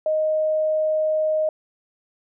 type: tone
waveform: sine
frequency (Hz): 622.3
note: D#5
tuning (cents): 0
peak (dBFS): -18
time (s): 0.06-1.49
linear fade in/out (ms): 2
effects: none